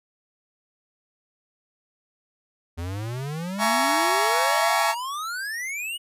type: exponential sweep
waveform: square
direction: up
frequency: 81.5 to 2960 Hz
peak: -29 dBFS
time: 2.77-5.98 s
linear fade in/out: 20 ms
type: chord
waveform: 30% pulse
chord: A# half-diminished seventh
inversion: second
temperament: just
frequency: 671.3 / 839.1 / 932.3 / 1118.8 Hz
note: E5 / G#5 / A#5 / C#6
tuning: +31 / +18 / 0 / +16 cents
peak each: -23 dBFS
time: 3.58-4.95 s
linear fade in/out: 50 ms
effects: resampled to 32000 Hz